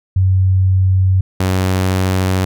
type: tone pair in turn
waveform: sine / sawtooth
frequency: 94.1 / 93.57 Hz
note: F#2 / F#2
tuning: +30 / +20 cents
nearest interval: unison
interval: 10 cents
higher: first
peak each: -9 dBFS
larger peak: neither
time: 0.16-1.21 / 1.4-2.45 s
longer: neither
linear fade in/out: 5 ms
effects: none